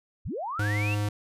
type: linear sweep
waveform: sine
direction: up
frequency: 31.69 to 2794 Hz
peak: -30 dBFS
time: 0.25-0.95 s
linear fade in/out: 10 ms
type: tone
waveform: square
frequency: 103.83 Hz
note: G#2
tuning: in tune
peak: -26 dBFS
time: 0.59-1.09 s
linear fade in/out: 5 ms
effects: resampled to 32000 Hz